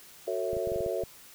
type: chord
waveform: sine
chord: F# minor seventh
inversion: none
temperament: equal with one note detuned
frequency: 370 / 451.3 / 554.4 / 659.3 Hz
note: F#4 / A4 / C#5 / E5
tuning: 0 / +44 / 0 / 0 cents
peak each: -34 dBFS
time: 0.27-1.04 s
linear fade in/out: 10 ms
type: clicks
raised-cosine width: 5 ms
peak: -28 dBFS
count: 8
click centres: 0.532 / 0.568 / 0.673 / 0.719 / 0.76 / 0.807 / 0.863 / 1.037 s
effects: white hiss -52 dBFS RMS until 1.34 s